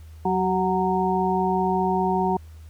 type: harmonic tone with a mistuned harmonic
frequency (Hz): 185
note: F#3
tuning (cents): 0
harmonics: 1 / 2 / 4 / 5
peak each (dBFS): -25 / -25 / -25 / -25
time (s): 0.25-2.37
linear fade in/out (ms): 5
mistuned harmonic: 2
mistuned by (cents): +32
effects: added 79 Hz sine -40 dBFS peak until 2.69 s + pink hiss -58 dBFS RMS until 2.69 s